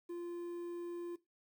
triangle tone with quantisation, 346.5 Hz, F4, 14 cents flat, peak -38 dBFS, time 0.09-1.16 s, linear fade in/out 10 ms, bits 11, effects noise-tail reverb RT60 0.2 s tail -17 dB re dry

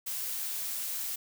blue noise, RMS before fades -35 dBFS, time 0.06-1.16 s, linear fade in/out 10 ms, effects none

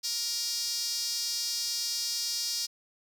sawtooth tone with high-pass filter, 471 Hz, A#4, 18 cents sharp, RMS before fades -32 dBFS, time 0.03-2.67 s, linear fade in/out 20 ms, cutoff 5000 Hz, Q 4.3, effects none

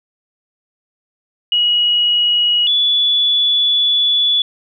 sine tone pair in turn, 2905 / 3435 Hz, F#7 / A7, -32 / -42 cents, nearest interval minor third, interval 290 cents, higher second, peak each -11 dBFS, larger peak neither, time 1.52-2.67 / 2.67-4.42 s, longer second, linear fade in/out 2 ms, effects none

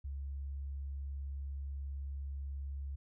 sine tone, 69.3 Hz, C#2, in tune, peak -38 dBFS, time 0.04-2.96 s, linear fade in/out 10 ms, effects none

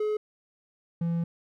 triangle tone pair in turn, 425.1 / 168.7 Hz, G#4 / E3, +40 / +40 cents, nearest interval octave + major third, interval 1600 cents, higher first, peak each -23 dBFS, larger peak neither, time 0-0.17 / 1.01-1.24 s, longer second, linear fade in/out 5 ms, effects none

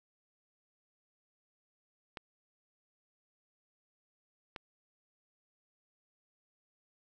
clicks, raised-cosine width 0.3 ms, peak -25 dBFS, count 2, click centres 2.172 / 4.562 s, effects none

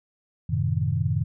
sine chord, F# diminished seventh, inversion none, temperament equal, 92.5 / 110 / 130.81 / 155.56 Hz, F#2 / A2 / C3 / Eb3, 0 / 0 / 0 / 0 cents, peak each -27 dBFS, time 0.49-1.24 s, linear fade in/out 10 ms, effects none

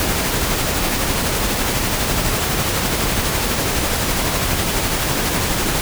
pink noise with tremolo, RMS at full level -18 dBFS, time 0-5.81 s, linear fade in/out 0 ms, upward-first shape sine, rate 12 Hz, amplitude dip 25%, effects none

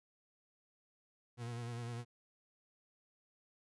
40% pulse tone with vibrato, 118.7 Hz, A#2, 32 cents sharp, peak -40 dBFS, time 1.37-2.05 s, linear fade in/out 50 ms, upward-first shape sine, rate 9.9 Hz, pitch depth 40 cents each way, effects resampled to 24000 Hz

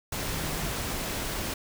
sine tone in noise, 156 Hz, D#3, 5 cents sharp, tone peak -37 dBFS, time 0.33-0.66 s, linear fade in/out 5 ms, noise pink, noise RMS -32 dBFS, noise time 0.12-1.54 s, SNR -8 dB, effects none

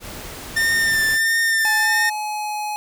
pink noise, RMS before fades -34 dBFS, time 0-1.19 s, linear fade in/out 50 ms
45% pulse tone with vibrato, 1800 Hz, A6, 39 cents sharp, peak -16 dBFS, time 0.56-2.1 s, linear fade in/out 10 ms, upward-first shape triangle, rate 1.5 Hz, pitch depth 30 cents each way
square tone with pitch glide, 850 to 842.2 Hz, G#5 to G#5, +40 to +24 cents, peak -24 dBFS, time 1.65-2.76 s, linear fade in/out 0 ms, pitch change -16 cents, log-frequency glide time 2.04-2.55 s
effects none

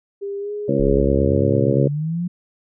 sine tone with pitch glide, 400 to 415.1 Hz, G4 to G#4, +35 to -1 cents, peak -24 dBFS, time 0.21-1.02 s, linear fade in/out 20 ms, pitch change +64 cents, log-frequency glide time 0.39-0.52 s
harmonic tone, 68.8 Hz, C#2, 12 cents flat, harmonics 2 / 3 / 4 / 5 / 6 / 7 / 8, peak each -23 / -23 / -23 / -23 / -23 / -23 / -23 dBFS, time 0.68-1.88 s, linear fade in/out 10 ms
sine linear sweep, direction up, 36.71 to 180 Hz, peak -20 dBFS, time 0.79-2.28 s, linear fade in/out 10 ms
effects none

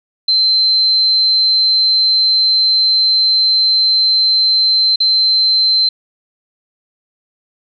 sine tone with dropouts, 4100 Hz, C8, 36 cents flat, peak -9 dBFS, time 0.28-5.89 s, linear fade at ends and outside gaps 5 ms, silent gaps 4.959-5.002 s, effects none

